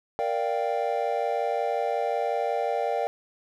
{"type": "chord", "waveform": "triangle", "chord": "G minor seventh", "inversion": "first", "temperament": "equal", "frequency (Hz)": [466.2, 587.3, 698.5, 784], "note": ["Bb4", "D5", "F5", "G5"], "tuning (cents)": [0, 0, 0, 0], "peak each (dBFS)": -28, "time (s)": [0.19, 3.07], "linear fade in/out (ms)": 0, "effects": []}